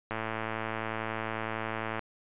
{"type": "click train", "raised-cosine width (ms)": 0.5, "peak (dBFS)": -18, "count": 210, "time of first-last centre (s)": [0.11, 1.993], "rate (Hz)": 111, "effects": ["resampled to 8000 Hz"]}